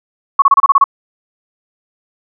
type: tone bursts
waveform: sine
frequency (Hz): 1108.7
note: C#6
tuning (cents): 0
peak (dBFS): -3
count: 8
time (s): 0.39-0.841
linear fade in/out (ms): 5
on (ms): 31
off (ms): 29
effects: none